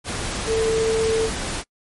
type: tone in noise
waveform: sine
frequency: 446.5 Hz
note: A4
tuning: 25 cents sharp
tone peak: -17 dBFS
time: 0.46-1.3 s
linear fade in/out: 50 ms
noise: pink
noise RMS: -27 dBFS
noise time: 0.04-1.64 s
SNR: +7 dB
effects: noise-tail reverb RT60 0.1 s tail -26 dB re dry + MP3 48 kbps